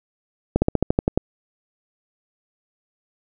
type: slowing click train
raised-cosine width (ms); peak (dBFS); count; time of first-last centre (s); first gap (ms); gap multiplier
2; -3; 9; 0.56-1.176; 60; 1.07
effects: none